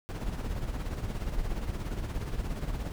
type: noise with tremolo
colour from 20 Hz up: brown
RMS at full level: -31 dBFS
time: 0.09-2.92 s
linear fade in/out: 0 ms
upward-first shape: sine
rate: 17 Hz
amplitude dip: 55%
effects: none